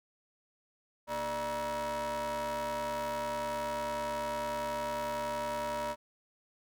45% pulse ring-modulated tone, 180.1 Hz, F#3, 46 cents flat, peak -30 dBFS, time 1.07-5.96 s, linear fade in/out 50 ms, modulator 775 Hz, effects none

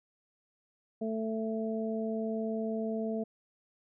harmonic tone, 221.4 Hz, A3, 11 cents sharp, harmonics 1 / 2 / 3, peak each -33 / -36 / -38 dBFS, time 1.01-3.24 s, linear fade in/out 10 ms, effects none

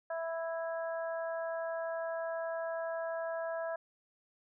harmonic tone, 329.6 Hz, E4, in tune, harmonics 2 / 3 / 4 / 5, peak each -35 / -45 / -47 / -45 dBFS, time 0.1-3.76 s, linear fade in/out 5 ms, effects none

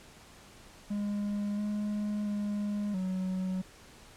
triangle tone with pitch steps, 205.1 / 208.6 / 206.2 / 186.4 Hz, G#3 / G#3 / G#3 / F#3, -21 / +8 / -12 / +13 cents, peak -28 dBFS, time 0.9-3.62 s, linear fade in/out 10 ms, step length 680 ms, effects pink hiss -54 dBFS RMS until 4.16 s + low-pass 10000 Hz 12 dB/octave

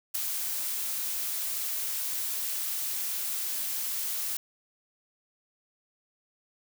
blue noise with ADSR envelope, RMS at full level -27 dBFS, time 0.14-4.37 s, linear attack 13 ms, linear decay 5 ms, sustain -5 dB, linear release 3 ms, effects none

